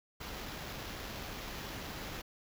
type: noise with sample-and-hold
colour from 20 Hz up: pink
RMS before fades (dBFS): -43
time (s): 0.2-2.22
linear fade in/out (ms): 10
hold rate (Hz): 8820
effects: none